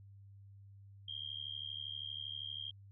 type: tone with amplitude modulation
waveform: sine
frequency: 3210 Hz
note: G7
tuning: 40 cents sharp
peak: -37 dBFS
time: 1.08-2.71 s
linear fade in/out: 5 ms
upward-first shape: sine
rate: 72.6 Hz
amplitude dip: 100%
effects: added 99 Hz sine -54 dBFS peak until 2.91 s